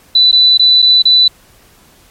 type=tone with dropouts; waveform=sine; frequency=3983 Hz; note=B7; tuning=14 cents sharp; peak=-4 dBFS; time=0.15-1.28 s; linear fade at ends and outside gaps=5 ms; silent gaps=0.315-0.327 / 0.575-0.594 / 0.82-0.824 / 1.021-1.053 s; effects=pink hiss -46 dBFS RMS until 2.1 s + MP3 64 kbps